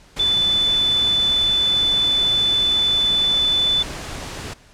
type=tone in noise; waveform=sine; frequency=3500 Hz; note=A7; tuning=10 cents flat; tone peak=-15 dBFS; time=0.19-3.83 s; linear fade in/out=10 ms; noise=pink; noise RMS=-31 dBFS; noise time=0.16-4.54 s; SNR=+13 dB; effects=pink hiss -50 dBFS RMS until 4.73 s + low-pass 8000 Hz 12 dB/octave